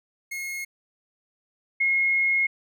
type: tone pair in turn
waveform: 45% pulse / sine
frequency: 2158 / 2158 Hz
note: C#7 / C#7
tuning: -47 / -47 cents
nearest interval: unison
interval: 0 cents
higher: neither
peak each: -30 / -19 dBFS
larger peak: second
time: 0.31-0.65 / 1.8-2.47 s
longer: second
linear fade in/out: 10 ms
effects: none